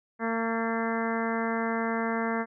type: harmonic tone with a mistuned harmonic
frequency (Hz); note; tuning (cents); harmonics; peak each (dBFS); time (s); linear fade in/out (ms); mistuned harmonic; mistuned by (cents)
227.7; A#3; -40; 1 / 2 / 3 / 4 / 5 / 6 / 7 / 8 / 9; -30 / -33 / -35 / -36 / -37 / -38 / -38 / -39 / -40; 0.19-2.46; 50; 8; -38
effects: none